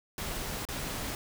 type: noise with dropouts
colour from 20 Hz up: pink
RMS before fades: -36 dBFS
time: 0.18-1.15 s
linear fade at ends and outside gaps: 1 ms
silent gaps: 0.652-0.687 s
effects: none

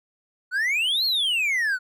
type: exponential two-way sweep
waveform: triangle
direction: up then down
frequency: 1440 to 4371 to 1440 Hz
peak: -19 dBFS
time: 0.51-1.79 s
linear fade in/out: 50 ms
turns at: 1.05 s
effects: none

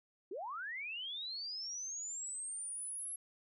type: linear sweep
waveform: sine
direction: up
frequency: 329.6 to 11175 Hz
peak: -40 dBFS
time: 0.31-3.16 s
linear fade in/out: 5 ms
effects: none

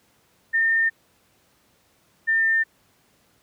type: tone pair in turn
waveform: sine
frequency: 1814 / 1801.5 Hz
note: A#6 / A6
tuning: -48 / +40 cents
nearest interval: unison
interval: 12 cents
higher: first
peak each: -17 / -17 dBFS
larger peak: neither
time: 0.53-0.9 / 2.27-2.64 s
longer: neither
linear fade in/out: 20 ms
effects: pink hiss -62 dBFS RMS until 3.42 s + high-pass 80 Hz 12 dB/octave

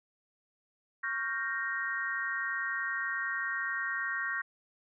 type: chord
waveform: sine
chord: G half-diminished seventh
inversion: second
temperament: equal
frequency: 1108.7 / 1396.9 / 1568 / 1864.7 Hz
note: Db6 / F6 / G6 / Bb6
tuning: 0 / 0 / 0 / 0 cents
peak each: -40 / -40 / -36 / -34 dBFS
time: 1.03-4.42 s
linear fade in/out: 10 ms
effects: none

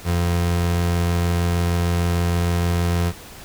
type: tone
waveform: 30% pulse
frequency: 86.5 Hz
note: F2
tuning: 16 cents flat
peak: -15 dBFS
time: 0.04-3.13 s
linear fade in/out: 50 ms
effects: pink hiss -40 dBFS RMS until 3.44 s

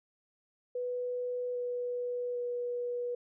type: tone with pitch steps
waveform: sine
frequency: 493.9 / 489.9 / 486 Hz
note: B4 / B4 / B4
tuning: 0 / -14 / -28 cents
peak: -32 dBFS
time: 0.75-3.15 s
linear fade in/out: 5 ms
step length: 800 ms
effects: none

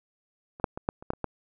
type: clicks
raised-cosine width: 1 ms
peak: -30 / -8 / -21 / -11 / -30 / -12 / -25 / -15 dBFS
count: 8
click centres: 0.599 / 0.642 / 0.775 / 0.889 / 1.025 / 1.104 / 1.135 / 1.243 s
effects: none

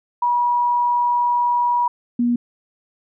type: tone pair in turn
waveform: sine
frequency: 966 / 240.2 Hz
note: B5 / B3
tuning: -39 / -48 cents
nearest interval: 2 octaves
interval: 2409 cents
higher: first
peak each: -15 dBFS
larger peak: neither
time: 0.22-1.88 / 2.19-2.36 s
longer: first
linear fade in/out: 5 ms
effects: none

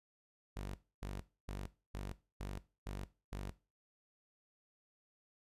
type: tone bursts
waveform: sawtooth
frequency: 48.85 Hz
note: G1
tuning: 5 cents flat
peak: -37 dBFS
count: 7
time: 0.56-3.51 s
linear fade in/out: 10 ms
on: 190 ms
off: 270 ms
effects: noise-tail reverb RT60 0.3 s tail -17 dB re dry + resampled to 32000 Hz

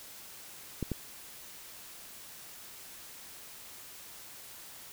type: clicks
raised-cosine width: 3 ms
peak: -19 dBFS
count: 2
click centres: 0.827 / 0.917 s
effects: white hiss -49 dBFS RMS until 4.92 s

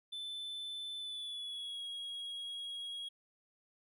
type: tone with pitch glide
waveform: triangle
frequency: 3520 to 3303 Hz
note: A7 to G#7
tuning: 0 to -10 cents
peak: -39 dBFS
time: 0.12-3.09 s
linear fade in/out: 10 ms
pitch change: -110 cents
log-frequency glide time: 0.98-1.84 s
effects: none

